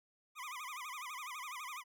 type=tone with vibrato; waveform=25% pulse; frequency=1108.7 Hz; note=C#6; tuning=in tune; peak=-39 dBFS; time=0.35-1.84 s; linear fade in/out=50 ms; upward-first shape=sine; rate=12 Hz; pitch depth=210 cents each way; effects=none